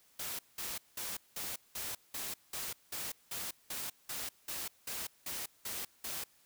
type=noise bursts; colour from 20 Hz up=white; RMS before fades=-40 dBFS; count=16; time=0.19-6.24 s; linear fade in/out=5 ms; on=200 ms; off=190 ms; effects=white hiss -67 dBFS RMS until 6.45 s